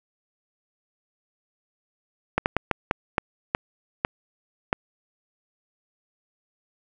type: slowing click train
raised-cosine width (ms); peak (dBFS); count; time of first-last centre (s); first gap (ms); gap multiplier
0.5; -5; 9; 2.38-4.729; 79; 1.36
effects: none